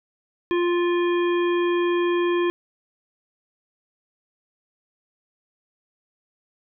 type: harmonic tone with a mistuned harmonic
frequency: 349.2 Hz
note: F4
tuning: in tune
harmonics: 1 / 3 / 5 / 7 / 9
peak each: -19 / -29 / -33 / -36 / -38 dBFS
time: 0.51-2.5 s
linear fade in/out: 0 ms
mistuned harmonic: 9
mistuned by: +49 cents
effects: none